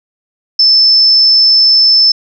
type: tone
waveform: sine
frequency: 5274 Hz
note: E8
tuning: in tune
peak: -4 dBFS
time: 0.59-2.12 s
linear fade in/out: 5 ms
effects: none